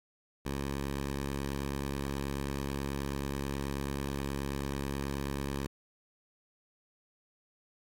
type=tone; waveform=10% pulse; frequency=69.3 Hz; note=C#2; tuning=in tune; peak=-25 dBFS; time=0.45-5.67 s; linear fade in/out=10 ms; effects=AAC 48 kbps